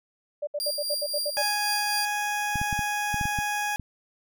sine tone bursts, 587.3 Hz, D5, in tune, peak -26 dBFS, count 9, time 0.42-1.424 s, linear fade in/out 10 ms, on 52 ms, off 67 ms
sawtooth tone with tremolo, 4767 Hz, D8, 25 cents sharp, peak -23 dBFS, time 0.6-2.05 s, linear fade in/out 0 ms, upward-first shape triangle, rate 3.8 Hz, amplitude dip 50%
20% pulse tone, 830.6 Hz, G#5, in tune, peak -21 dBFS, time 1.37-3.76 s, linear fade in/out 0 ms
clicks, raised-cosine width 5 ms, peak -19 dBFS, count 9, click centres 2.557 / 2.615 / 2.728 / 2.792 / 3.143 / 3.212 / 3.255 / 3.388 / 3.797 s
effects none

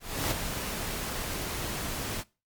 pink noise with ADSR envelope, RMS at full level -28 dBFS, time 0-2.24 s, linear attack 310 ms, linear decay 16 ms, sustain -6 dB, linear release 47 ms, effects noise-tail reverb RT60 0.3 s tail -22 dB re dry + Opus 48 kbps

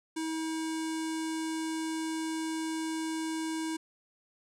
square tone with low-pass filter, 320 Hz, D#4, 49 cents sharp, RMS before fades -34 dBFS, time 0.16-3.77 s, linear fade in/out 10 ms, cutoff 8900 Hz, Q 2.3, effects none

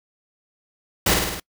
pink noise with echo, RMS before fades -18 dBFS, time 1.06-1.14 s, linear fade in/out 5 ms, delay 52 ms, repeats 5, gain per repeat -3 dB, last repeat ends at 1.4 s, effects noise-tail reverb RT60 0.1 s tail -25 dB re dry

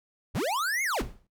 square linear two-way sweep, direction up then down, 33.33 to 2219 to 33.33 Hz, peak -27 dBFS, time 0.34-1.03 s, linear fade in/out 20 ms, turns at 0.83 s
brown noise with exponential decay, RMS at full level -30 dBFS, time 1.01-1.27 s, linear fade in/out 2 ms, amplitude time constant 56 ms
effects noise-tail reverb RT60 0.2 s tail -22 dB re dry

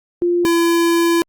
sine / square tone pair in turn, 349.2 / 337.9 Hz, F4 / E4, 0 / +43 cents, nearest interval minor second, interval 57 cents, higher first, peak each -13 dBFS, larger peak neither, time 0.22-0.45 / 0.45-1.22 s, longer second, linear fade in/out 0 ms, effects Opus 48 kbps

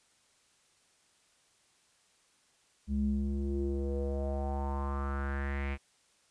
square tone with low-pass filter sweep, 69.3 Hz, C#2, in tune, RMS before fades -33 dBFS, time 2.87-5.78 s, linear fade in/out 50 ms, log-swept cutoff 180 to 2400 Hz, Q 4.9, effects white hiss -68 dBFS RMS until 6.3 s + resampled to 22050 Hz

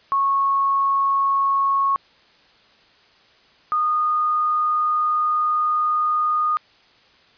sine tone pair in turn, 1100 / 1228.7 Hz, C#6 / D#6, -14 / -22 cents, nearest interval major second, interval 192 cents, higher second, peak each -16 / -17 dBFS, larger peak first, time 0.12-1.96 / 3.72-6.57 s, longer second, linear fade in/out 0 ms, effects white hiss -54 dBFS RMS until 7.37 s + resampled to 11025 Hz

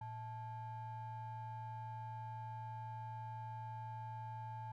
triangle ring-modulated tone, 380 Hz, F#4, 46 cents sharp, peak -39 dBFS, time 0.01-4.72 s, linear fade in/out 5 ms, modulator 494 Hz, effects none

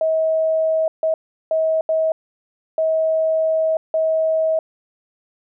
sine tone bursts at uneven times, 639 Hz, D#5, 46 cents sharp, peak -15 dBFS, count 6, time 0.01-0.88 / 1.03-1.14 / 1.51-1.81 / 1.89-2.12 / 2.78-3.77 / 3.94-4.59 s, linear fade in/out 2 ms, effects none

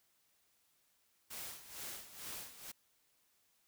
white noise with tremolo, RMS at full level -45 dBFS, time 1.3-2.72 s, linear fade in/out 10 ms, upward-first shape sine, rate 2.2 Hz, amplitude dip 75%, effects white hiss -75 dBFS RMS until 3.67 s

